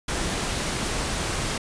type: noise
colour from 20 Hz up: pink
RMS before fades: -27 dBFS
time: 0.08-1.58 s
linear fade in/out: 5 ms
effects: resampled to 22050 Hz